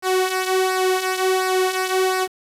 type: tone with flanger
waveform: sawtooth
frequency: 373.7 Hz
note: F#4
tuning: 17 cents sharp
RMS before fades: -20 dBFS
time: 0.02-2.28 s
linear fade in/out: 50 ms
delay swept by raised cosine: 0.29 to 2.99 ms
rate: 1.4 Hz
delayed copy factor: -0.6
effects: resampled to 32000 Hz + 7-bit